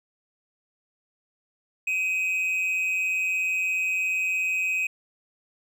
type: tone with amplitude modulation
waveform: triangle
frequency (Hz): 2523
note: D#7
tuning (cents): +23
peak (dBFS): -19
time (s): 1.87-4.87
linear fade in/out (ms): 5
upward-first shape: sine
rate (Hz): 183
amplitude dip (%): 55
effects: none